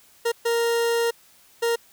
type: tone bursts at uneven times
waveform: 40% pulse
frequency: 466.2 Hz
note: A#4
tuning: in tune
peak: -19 dBFS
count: 3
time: 0.25-0.32 / 0.45-1.11 / 1.62-1.76 s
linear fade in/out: 10 ms
effects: white hiss -55 dBFS RMS until 1.92 s